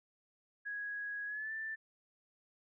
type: tone with pitch glide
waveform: sine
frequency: 1661.2 to 1770.2 Hz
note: G#6 to A6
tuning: 0 to +10 cents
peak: -38 dBFS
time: 0.65-1.76 s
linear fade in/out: 20 ms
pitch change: +110 cents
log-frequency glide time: 1.26-1.52 s
effects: none